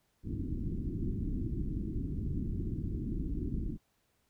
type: low-pass noise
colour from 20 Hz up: pink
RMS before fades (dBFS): -35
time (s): 0.23-3.78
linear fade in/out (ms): 50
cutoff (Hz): 340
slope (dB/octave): 48
effects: pink hiss -75 dBFS RMS until 4.29 s